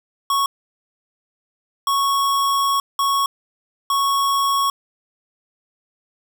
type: tone bursts at uneven times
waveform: square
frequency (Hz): 1107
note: C#6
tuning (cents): -3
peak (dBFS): -17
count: 4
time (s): 0.3-0.46 / 1.87-2.8 / 2.99-3.26 / 3.9-4.7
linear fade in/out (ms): 2
effects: none